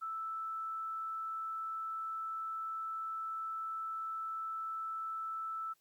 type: tone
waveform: sine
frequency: 1318.5 Hz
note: E6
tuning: in tune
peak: -37 dBFS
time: 0.01-5.74 s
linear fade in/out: 20 ms
effects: white hiss -75 dBFS RMS until 5.8 s + Opus 48 kbps